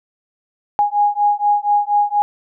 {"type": "beating tone pair", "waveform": "sine", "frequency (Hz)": [823, 827.2], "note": ["G#5", "G#5"], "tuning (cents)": [-16, -7], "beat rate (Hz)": 4.2, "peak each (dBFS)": [-16, -16], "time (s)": [0.79, 2.22], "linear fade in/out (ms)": 0, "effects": []}